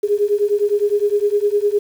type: beating tone pair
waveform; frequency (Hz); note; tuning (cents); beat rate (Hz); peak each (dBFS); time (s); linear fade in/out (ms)
sine; 407.2 / 417; G#4 / G#4; -34 / +7; 9.8; -17; 0.03-1.79; 10
effects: 7-bit